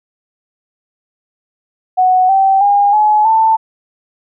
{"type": "tone with pitch steps", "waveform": "sine", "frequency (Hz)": [740, 774.6, 810.7, 848.6, 888.2], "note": ["F#5", "G5", "G#5", "G#5", "A5"], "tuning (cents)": [0, -21, -42, 37, 16], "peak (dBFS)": -7, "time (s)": [1.97, 3.57], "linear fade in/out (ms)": 20, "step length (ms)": 320, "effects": []}